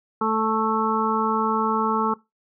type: harmonic tone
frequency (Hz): 220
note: A3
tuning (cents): 0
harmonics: 1 / 2 / 4 / 5 / 6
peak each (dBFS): -26 / -26 / -26 / -26 / -26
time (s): 0.21-2.14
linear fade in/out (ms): 5
effects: noise-tail reverb RT60 0.2 s tail -20 dB re dry